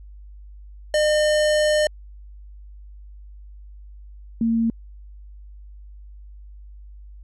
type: tone pair in turn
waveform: square / sine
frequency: 606 / 228.2 Hz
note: D#5 / A#3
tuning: -46 / -37 cents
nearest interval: octave + perfect fourth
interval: 1691 cents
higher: first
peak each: -17 dBFS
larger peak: neither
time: 0.94-1.87 / 4.41-4.7 s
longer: first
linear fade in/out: 2 ms
effects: added 50 Hz sine -39 dBFS peak until 7.23 s + resampled to 22050 Hz